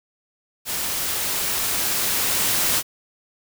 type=noise with level ramp; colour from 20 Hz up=white; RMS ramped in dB=-26 to -20 dBFS; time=0.65-2.83 s; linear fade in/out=50 ms; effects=none